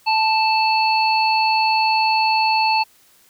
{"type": "harmonic tone", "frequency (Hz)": 880, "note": "A5", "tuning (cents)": 0, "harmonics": [1, 3, 5], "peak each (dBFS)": [-16, -21, -23], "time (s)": [0.06, 2.84], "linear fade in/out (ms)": 20, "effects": ["white hiss -54 dBFS RMS until 3.29 s"]}